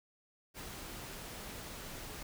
pink noise with ADSR envelope, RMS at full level -44 dBFS, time 0.54-2.23 s, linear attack 52 ms, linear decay 8 ms, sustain -2 dB, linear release 4 ms, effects none

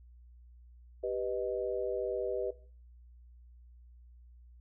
sine chord, G augmented, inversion none, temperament equal, 392 / 493.9 / 622.3 Hz, G4 / B4 / D#5, 0 / 0 / 0 cents, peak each -36 / -34 / -37 dBFS, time 1.03-2.51 s, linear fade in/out 10 ms, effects noise-tail reverb RT60 0.4 s tail -17 dB re dry + added 60 Hz sine -53 dBFS peak until 4.6 s

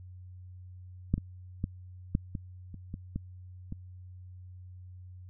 clicks, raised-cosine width 5 ms, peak -12 / -22 / -18 / -13 / -22 / -30 / -24 / -20 / -24 dBFS, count 9, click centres 1.14 / 1.18 / 1.641 / 2.151 / 2.352 / 2.743 / 2.941 / 3.16 / 3.724 s, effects added 91 Hz sine -45 dBFS peak until 5.29 s

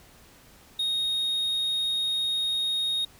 triangle tone, 3729 Hz, A#7, in tune, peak -23 dBFS, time 0.79-3.05 s, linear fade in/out 5 ms, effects pink hiss -54 dBFS RMS until 3.19 s

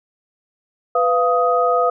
sine tone cluster, 496.8 / 690 / 1252 Hz, B4 / F5 / D#6, +10 / -21 / +10 cents, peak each -18 dBFS, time 0.95-1.9 s, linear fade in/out 5 ms, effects none

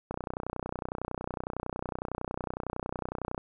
click train, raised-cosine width 1 ms, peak -19 dBFS, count 102, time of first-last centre 0.11-3.379 s, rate 30.9 Hz, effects none

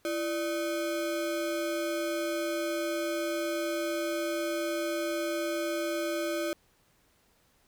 square ring-modulated tone, 464.2 Hz, A#4, 7 cents flat, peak -27 dBFS, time 0.05-6.53 s, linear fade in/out 0 ms, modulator 128 Hz, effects pink hiss -67 dBFS RMS until 7.67 s

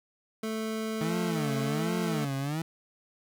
25% pulse tone, 220 Hz, A3, in tune, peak -27 dBFS, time 0.43-2.25 s, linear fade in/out 5 ms
30% pulse tone with vibrato, 155 Hz, D#3, 6 cents flat, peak -27 dBFS, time 1.01-2.62 s, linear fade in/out 2 ms, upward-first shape sine, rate 1.3 Hz, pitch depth 230 cents each way
effects none

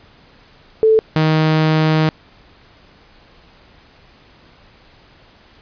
sine / sawtooth tone pair in turn, 440 / 156.83 Hz, A4 / D#3, 0 / +14 cents, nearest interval octave + tritone, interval 1786 cents, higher first, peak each -8 dBFS, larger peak neither, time 0.83-0.99 / 1.16-2.09 s, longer second, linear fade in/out 0 ms, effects pink hiss -48 dBFS RMS until 5.61 s + resampled to 11025 Hz

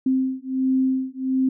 sine beating tone pair, 261.1 / 262.5 Hz, C4 / C4, -3 / +6 cents, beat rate 1.4 Hz, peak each -22 dBFS, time 0.06-1.49 s, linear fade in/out 5 ms, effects none

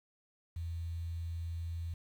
sine tone with quantisation, 83.8 Hz, E2, 29 cents sharp, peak -36 dBFS, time 0.56-1.94 s, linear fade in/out 5 ms, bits 10, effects none

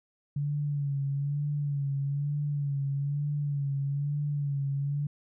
sine tone with vibrato, 142.6 Hz, C#3, 49 cents sharp, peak -27 dBFS, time 0.36-5.07 s, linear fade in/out 5 ms, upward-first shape sine, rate 1.1 Hz, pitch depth 48 cents each way, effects none

